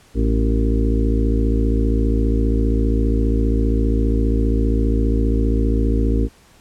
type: harmonic tone with a mistuned harmonic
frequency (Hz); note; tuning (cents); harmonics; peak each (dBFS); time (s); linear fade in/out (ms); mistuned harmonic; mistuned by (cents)
55; A1; 0; 1 / 2 / 4 / 5 / 6 / 7 / 8; -16 / -24 / -25 / -23 / -30 / -28 / -28; 0.14-6.29; 50; 8; +81
effects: pink hiss -51 dBFS RMS until 6.6 s + low-pass 11000 Hz 12 dB/octave